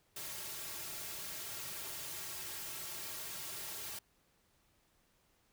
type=noise with comb filter; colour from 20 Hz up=white; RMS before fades=-44 dBFS; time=0.16-3.99 s; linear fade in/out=5 ms; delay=4 ms; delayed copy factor=-0.8; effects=pink hiss -73 dBFS RMS until 5.52 s

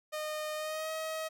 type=tone with pitch glide; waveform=sawtooth; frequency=613 to 634.6 Hz; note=D#5 to D#5; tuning=-26 to +34 cents; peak=-31 dBFS; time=0.12-1.29 s; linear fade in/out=20 ms; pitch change=+60 cents; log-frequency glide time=0.55-0.91 s; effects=none

